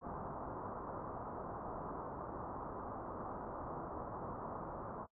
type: low-pass noise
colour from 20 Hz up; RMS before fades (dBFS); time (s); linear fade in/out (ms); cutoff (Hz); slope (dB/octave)
white; -45; 0.01-5.07; 50; 1200; 48
effects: noise-tail reverb RT60 0.1 s tail -20 dB re dry